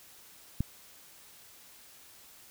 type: click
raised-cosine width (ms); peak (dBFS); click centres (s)
5; -16; 0.606
effects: white hiss -55 dBFS RMS until 2.5 s